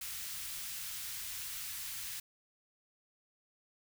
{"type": "band-stop noise", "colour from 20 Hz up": "white", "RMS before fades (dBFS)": -42, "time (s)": [0.01, 2.2], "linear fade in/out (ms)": 5, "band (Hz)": [110, 1600], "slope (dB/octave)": 12, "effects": []}